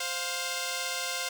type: tone pair together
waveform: 5% pulse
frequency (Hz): 523.3 / 703.5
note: C5 / F5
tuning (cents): 0 / +12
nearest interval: perfect fourth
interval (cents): 512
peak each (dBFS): -22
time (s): 0-1.29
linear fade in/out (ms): 5
effects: none